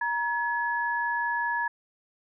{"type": "tone pair together", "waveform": "sine", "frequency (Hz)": [945, 1700], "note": ["A#5", "G#6"], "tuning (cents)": [23, 40], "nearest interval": "minor seventh", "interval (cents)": 1017, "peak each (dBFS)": -28, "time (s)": [0.01, 1.68], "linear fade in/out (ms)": 5, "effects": []}